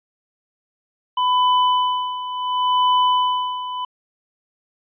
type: tone with tremolo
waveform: square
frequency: 1000 Hz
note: B5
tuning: 21 cents sharp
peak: -14 dBFS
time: 1.17-3.85 s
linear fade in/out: 5 ms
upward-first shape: sine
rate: 0.7 Hz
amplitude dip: 75%
effects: resampled to 8000 Hz